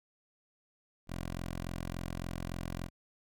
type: tone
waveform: 10% pulse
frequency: 43.53 Hz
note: F1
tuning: 5 cents flat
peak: -29 dBFS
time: 1.07-2.9 s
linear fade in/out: 50 ms
effects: none